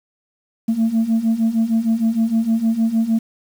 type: beating tone pair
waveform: sine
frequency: 221.6 / 228.1 Hz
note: A3 / A#3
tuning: +13 / -37 cents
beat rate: 6.5 Hz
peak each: -18 / -15 dBFS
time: 0.68-3.19 s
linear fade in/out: 10 ms
effects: tanh soft clip ceiling -11 dBFS + 7-bit